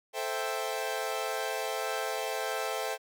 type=chord; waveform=sawtooth; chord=A minor seventh; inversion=none; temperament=equal; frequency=440 / 523.3 / 659.3 / 784 Hz; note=A4 / C5 / E5 / G5; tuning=0 / 0 / 0 / 0 cents; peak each=-33 dBFS; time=0.13-2.98 s; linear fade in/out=50 ms; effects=none